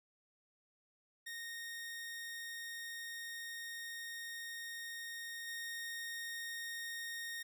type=tone with level steps; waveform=sawtooth; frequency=1854 Hz; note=A#6; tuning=10 cents flat; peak=-40 / -38 dBFS; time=1.26-7.43 s; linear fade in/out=10 ms; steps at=5.47 s; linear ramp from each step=10 ms; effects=none